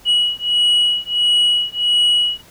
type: beating tone pair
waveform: sine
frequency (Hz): 2918 / 2919.5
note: F#7 / F#7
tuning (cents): -25 / -24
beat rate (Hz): 1.5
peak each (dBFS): -14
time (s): 0.05-2.42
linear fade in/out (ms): 50
effects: tanh soft clip ceiling -10 dBFS + pink hiss -46 dBFS RMS until 2.5 s